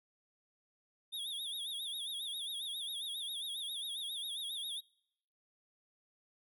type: tone with vibrato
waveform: square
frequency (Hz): 3518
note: A7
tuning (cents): -1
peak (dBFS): -39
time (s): 1.12-4.81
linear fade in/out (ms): 20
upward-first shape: sine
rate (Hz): 7.4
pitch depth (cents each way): 130
effects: noise-tail reverb RT60 0.8 s tail -26 dB re dry